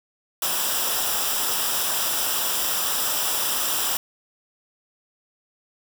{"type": "noise with comb filter", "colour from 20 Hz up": "white", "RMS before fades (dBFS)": -24, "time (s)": [0.42, 3.97], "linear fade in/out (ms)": 2, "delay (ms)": 0.46, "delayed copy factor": -0.65, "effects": []}